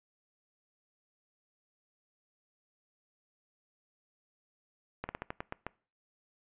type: slowing click train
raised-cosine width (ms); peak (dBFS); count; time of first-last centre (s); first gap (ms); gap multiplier
0.5; -21; 8; 5.04-5.666; 50; 1.19
effects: noise-tail reverb RT60 0.4 s tail -23 dB re dry + resampled to 8000 Hz